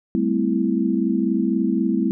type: chord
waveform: sine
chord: A minor seventh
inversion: third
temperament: equal with one note detuned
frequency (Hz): 196 / 220 / 256.7 / 329.6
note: G3 / A3 / C4 / E4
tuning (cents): 0 / 0 / -33 / 0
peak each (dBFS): -23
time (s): 0.15-2.11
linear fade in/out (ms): 0
effects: none